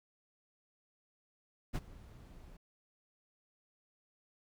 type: noise with ADSR envelope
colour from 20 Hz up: brown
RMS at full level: -32 dBFS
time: 1.73-2.57 s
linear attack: 28 ms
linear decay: 37 ms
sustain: -22 dB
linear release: 6 ms
effects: none